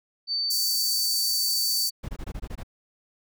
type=tone; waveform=sine; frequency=4560 Hz; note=C#8; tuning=48 cents sharp; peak=-24 dBFS; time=0.27-1.91 s; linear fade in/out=50 ms
type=high-pass noise; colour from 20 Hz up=pink; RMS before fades=-29 dBFS; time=0.5-1.9 s; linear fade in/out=10 ms; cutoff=5400 Hz; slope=96 dB/octave
type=noise bursts; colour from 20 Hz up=brown; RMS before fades=-33 dBFS; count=8; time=2.03-2.633 s; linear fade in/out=10 ms; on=57 ms; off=21 ms
effects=none